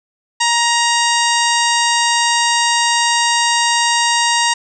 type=harmonic tone with a mistuned harmonic; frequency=940 Hz; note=A#5; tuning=14 cents sharp; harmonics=1 / 2 / 3 / 4 / 5 / 6 / 7 / 8 / 9; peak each=-16 / -19 / -21 / -22 / -23 / -24 / -24 / -25 / -26 dBFS; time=0.4-4.54 s; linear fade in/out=10 ms; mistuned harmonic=9; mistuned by=-58 cents; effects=none